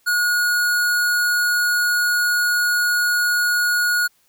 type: tone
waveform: square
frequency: 1447 Hz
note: F#6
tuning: 39 cents flat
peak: -17 dBFS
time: 0.06-4.08 s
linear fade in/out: 20 ms
effects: white hiss -61 dBFS RMS until 4.28 s